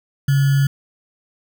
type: tone with sample-and-hold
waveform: sine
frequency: 138.59 Hz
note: C#3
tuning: in tune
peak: -12 dBFS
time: 0.28-0.67 s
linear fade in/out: 5 ms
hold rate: 1575 Hz
effects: none